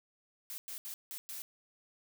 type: noise bursts at uneven times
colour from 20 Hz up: blue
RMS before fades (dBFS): -43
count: 5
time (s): 0.5-0.58 / 0.68-0.78 / 0.85-0.94 / 1.11-1.18 / 1.29-1.42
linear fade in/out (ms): 0
effects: none